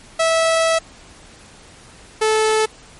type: tone pair in turn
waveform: sawtooth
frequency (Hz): 653 / 435.8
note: E5 / A4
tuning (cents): -17 / -17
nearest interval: perfect fifth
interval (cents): 700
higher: first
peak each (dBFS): -10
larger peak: neither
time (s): 0.19-0.79 / 2.21-2.66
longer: first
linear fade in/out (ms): 10
effects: pink hiss -44 dBFS RMS until 2.99 s + MP3 48 kbps

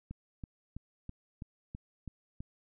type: click train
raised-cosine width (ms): 5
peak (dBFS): -29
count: 8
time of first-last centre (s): 0.11-2.405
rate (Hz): 3.05
effects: none

